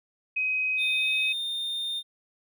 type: tone with pitch glide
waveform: sine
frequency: 2524 to 2543 Hz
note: D#7 to D#7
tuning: +24 to +37 cents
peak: -24 dBFS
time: 0.36-1.33 s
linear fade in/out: 10 ms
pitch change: +13 cents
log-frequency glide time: 0.95-1.08 s
type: tone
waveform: triangle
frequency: 3634 Hz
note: A#7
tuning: 45 cents flat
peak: -27 dBFS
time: 0.77-2.03 s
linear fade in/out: 50 ms
effects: none